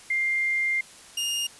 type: tone pair in turn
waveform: sine / sawtooth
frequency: 2100 / 2832 Hz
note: C7 / F7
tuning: +6 / +23 cents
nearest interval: perfect fourth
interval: 517 cents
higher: second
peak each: -22 dBFS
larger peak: neither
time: 0.1-0.81 / 1.17-1.47 s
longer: first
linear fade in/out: 5 ms
effects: white hiss -48 dBFS RMS until 1.59 s + resampled to 24000 Hz